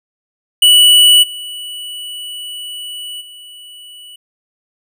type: tone with level steps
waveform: square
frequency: 2952 Hz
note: F#7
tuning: 5 cents flat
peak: -5 / -25 / -34 dBFS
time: 0.62-4.16 s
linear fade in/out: 5 ms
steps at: 1.22 / 3.2 s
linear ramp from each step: 20 ms
effects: none